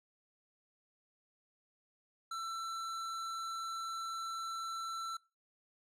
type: tone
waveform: square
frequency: 1338 Hz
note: E6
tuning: 25 cents sharp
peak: -39 dBFS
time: 2.31-5.17 s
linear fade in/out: 5 ms
effects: noise-tail reverb RT60 0.3 s tail -23 dB re dry + low-pass 9000 Hz 12 dB/octave